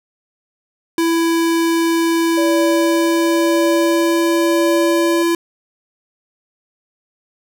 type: tone with pitch glide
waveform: square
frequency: 332.1 to 337.9 Hz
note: E4 to E4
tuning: +13 to +43 cents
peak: -14 dBFS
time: 0.98-5.35 s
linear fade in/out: 2 ms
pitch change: +30 cents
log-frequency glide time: 2.42-5.23 s
type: tone with tremolo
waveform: sine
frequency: 576 Hz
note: D5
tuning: 34 cents flat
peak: -16 dBFS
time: 2.37-5.23 s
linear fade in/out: 10 ms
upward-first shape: triangle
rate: 0.95 Hz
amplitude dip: 55%
effects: none